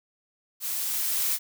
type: noise with level ramp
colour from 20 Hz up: blue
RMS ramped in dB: -31 to -25 dBFS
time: 0.6-1.39 s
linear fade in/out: 50 ms
effects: none